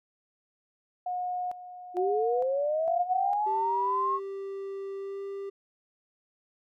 sine tone with tremolo, 723 Hz, F#5, 40 cents flat, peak -29 dBFS, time 1.06-3.45 s, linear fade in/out 5 ms, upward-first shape square, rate 1.1 Hz, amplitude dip 75%
sine linear sweep, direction up, 349.2 to 1100 Hz, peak -25 dBFS, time 1.94-4.2 s, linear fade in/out 50 ms
triangle tone with pitch glide, 392 to 395.4 Hz, G4 to G4, 0 to +15 cents, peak -32 dBFS, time 3.46-5.5 s, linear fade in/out 10 ms, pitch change +15 cents, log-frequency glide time 4.97-5.22 s
effects none

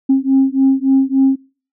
sine beating tone pair, 266.6 / 270.1 Hz, C4 / C#4, +33 / -45 cents, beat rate 3.5 Hz, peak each -12 dBFS, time 0.09-1.36 s, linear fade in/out 10 ms, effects noise-tail reverb RT60 0.4 s tail -25 dB re dry + tanh soft clip ceiling -4 dBFS

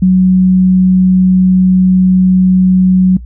sine tone, 185.3 Hz, F#3, 3 cents sharp, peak -4 dBFS, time 0.02-3.17 s, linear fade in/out 5 ms, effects noise-tail reverb RT60 0.1 s tail -22 dB re dry + added 60 Hz sine -25 dBFS peak until 3.25 s

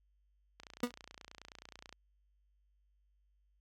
click train, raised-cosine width 0.2 ms, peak -32 dBFS, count 40, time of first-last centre 0.6-1.927 s, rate 29.4 Hz
30% pulse tone with exponential decay, 243.2 Hz, B3, 26 cents flat, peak -25 dBFS, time 0.83-0.92 s, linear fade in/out 5 ms, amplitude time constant 19 ms
effects added 50 Hz sine -70 dBFS peak until 3.6 s

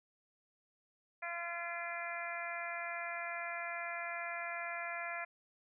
harmonic tone, 342.4 Hz, F4, 34 cents flat, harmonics 2 / 3 / 4 / 5 / 6 / 7, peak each -44 / -49 / -46 / -45 / -45 / -46 dBFS, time 1.22-5.25 s, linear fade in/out 10 ms, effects none

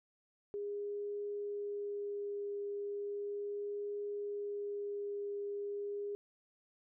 sine tone with vibrato, 408.1 Hz, G#4, 30 cents flat, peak -37 dBFS, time 0.54-6.15 s, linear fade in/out 0 ms, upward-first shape triangle, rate 0.36 Hz, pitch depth 10 cents each way, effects none

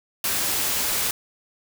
white noise, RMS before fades -24 dBFS, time 0.24-1.11 s, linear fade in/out 2 ms, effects none

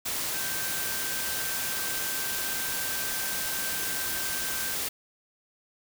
sine tone in noise, 1560 Hz, G6, 9 cents flat, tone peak -38 dBFS, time 0.33-4.75 s, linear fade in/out 10 ms, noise white, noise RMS -31 dBFS, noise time 0.05-4.89 s, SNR -10 dB, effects none

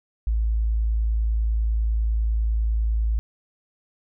sine tone, 55 Hz, A1, in tune, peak -19 dBFS, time 0.27-3.19 s, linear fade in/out 0 ms, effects none

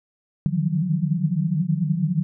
sine tone cluster, 148.1 / 154.4 / 163.2 / 177.1 / 187.4 Hz, D3 / D#3 / E3 / F3 / F#3, +15 / -13 / -17 / +24 / +22 cents, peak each -26 dBFS, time 0.46-2.23 s, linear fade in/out 0 ms, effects none

